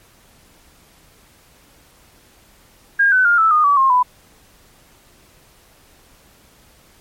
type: tone with pitch steps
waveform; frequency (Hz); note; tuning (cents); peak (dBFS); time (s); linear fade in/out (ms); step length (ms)
sine; 1619 / 1510.6 / 1409.4 / 1315 / 1227 / 1144.8 / 1068.1 / 996.6; G#6 / F#6 / F6 / E6 / D#6 / D6 / C6 / B5; -45 / +35 / +15 / -5 / -25 / -45 / +35 / +15; -10; 2.99-4.03; 10; 130
effects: pink hiss -51 dBFS RMS until 7 s + MP3 64 kbps